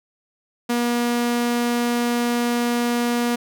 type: tone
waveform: sawtooth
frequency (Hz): 239.4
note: A#3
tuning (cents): +46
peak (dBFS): -15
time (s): 0.69-3.36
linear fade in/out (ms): 10
effects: none